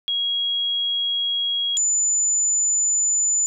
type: tone pair in turn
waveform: sine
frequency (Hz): 3300 / 7012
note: G#7 / A8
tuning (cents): -12 / -7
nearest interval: octave + minor second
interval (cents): 1305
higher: second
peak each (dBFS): -20 / -17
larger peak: second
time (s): 0.08-1.77 / 1.77-3.46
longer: neither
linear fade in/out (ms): 0
effects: none